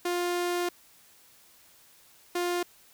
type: tone bursts at uneven times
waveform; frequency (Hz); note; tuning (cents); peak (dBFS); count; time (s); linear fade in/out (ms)
sawtooth; 352.2; F4; +15; -23; 2; 0.05-0.69 / 2.35-2.63; 5
effects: white hiss -58 dBFS RMS until 2.93 s